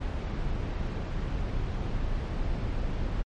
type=noise; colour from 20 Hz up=brown; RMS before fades=-30 dBFS; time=0-3.23 s; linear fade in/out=20 ms; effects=low-pass 4000 Hz 12 dB/octave + MP3 48 kbps